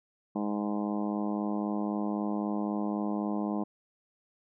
harmonic tone, 103.83 Hz, G#2, in tune, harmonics 2 / 3 / 4 / 5 / 6 / 7 / 8 / 9 / 10, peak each -31 / -34 / -42 / -43 / -42 / -42 / -43 / -46 / -45 dBFS, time 0.35-3.64 s, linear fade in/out 10 ms, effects none

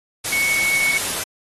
sine tone in noise, 2217 Hz, C#7, in tune, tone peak -17 dBFS, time 0.32-0.98 s, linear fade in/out 10 ms, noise white, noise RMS -24 dBFS, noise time 0.24-1.24 s, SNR +4 dB, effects AAC 32 kbps

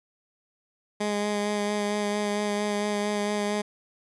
15% pulse tone with vibrato, 207 Hz, G#3, 5 cents flat, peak -19 dBFS, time 1-3.62 s, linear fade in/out 10 ms, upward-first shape sine, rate 4.4 Hz, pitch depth 16 cents each way, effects resampled to 24000 Hz

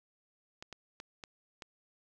clicks, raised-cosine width 0.2 ms, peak -27 dBFS, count 5, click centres 0.625 / 0.727 / 1.001 / 1.238 / 1.622 s, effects none

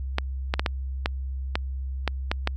clicks, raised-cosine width 0.3 ms, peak -7 dBFS, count 9, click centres 0.184 / 0.539 / 0.595 / 0.662 / 1.059 / 1.555 / 2.077 / 2.315 / 2.474 s, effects added 66 Hz sine -28 dBFS peak until 2.56 s

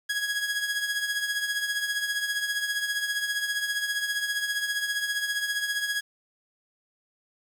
sawtooth tone with tremolo, 1661.2 Hz, G#6, in tune, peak -20 dBFS, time 0.09-6.01 s, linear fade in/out 10 ms, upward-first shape triangle, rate 15 Hz, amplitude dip 65%, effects low-pass 12000 Hz 12 dB/octave + 8-bit

